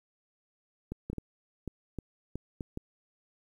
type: clicks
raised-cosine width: 3 ms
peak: -23 dBFS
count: 9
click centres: 0.92 / 1.1 / 1.131 / 1.183 / 1.677 / 1.987 / 2.356 / 2.608 / 2.774 s
effects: 10-bit